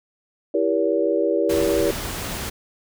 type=chord; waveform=sine; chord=E diminished seventh; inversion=none; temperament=just; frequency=329.6 / 395.6 / 474.7 / 569.6 Hz; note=E4 / G4 / Bb4 / Db5; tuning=0 / +16 / +31 / +47 cents; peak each=-23 dBFS; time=0.54-1.91 s; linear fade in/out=5 ms
type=noise; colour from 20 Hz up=pink; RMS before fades=-29 dBFS; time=1.49-2.5 s; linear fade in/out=10 ms
effects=none